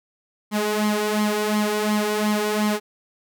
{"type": "tone with flanger", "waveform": "sawtooth", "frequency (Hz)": 211, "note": "G#3", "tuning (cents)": 28, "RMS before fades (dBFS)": -22, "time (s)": [0.51, 2.8], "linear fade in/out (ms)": 50, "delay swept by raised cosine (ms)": [0.93, 2.73], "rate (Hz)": 2.8, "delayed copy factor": 0.7, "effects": []}